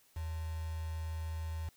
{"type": "tone with quantisation", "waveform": "sine", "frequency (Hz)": 80.6, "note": "E2", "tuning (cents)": -38, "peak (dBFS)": -36, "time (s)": [0.16, 1.69], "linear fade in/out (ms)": 5, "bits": 8, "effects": ["white hiss -67 dBFS RMS until 1.76 s"]}